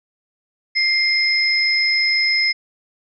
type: tone pair together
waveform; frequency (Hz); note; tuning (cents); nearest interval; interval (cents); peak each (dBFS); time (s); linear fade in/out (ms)
sine; 2100 / 5126; C7 / E8; +6 / -49; octave + minor third; 1545; -17 / -18; 0.75-2.53; 20
effects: none